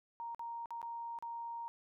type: tone with dropouts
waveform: sine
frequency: 932.3 Hz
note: A#5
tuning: in tune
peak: -40 dBFS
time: 0.2-1.68 s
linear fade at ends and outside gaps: 0 ms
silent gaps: 0.347-0.394 / 0.658-0.706 / 0.816-0.828 / 1.188-1.225 s
effects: none